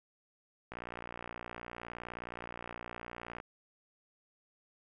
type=click train; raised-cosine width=0.5 ms; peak=-27 dBFS; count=160; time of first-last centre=0.72-3.401 s; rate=59.3 Hz; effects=none